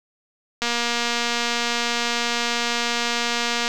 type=click train; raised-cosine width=0.2 ms; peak=-6 dBFS; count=726; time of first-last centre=0.62-3.679 s; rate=237 Hz; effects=none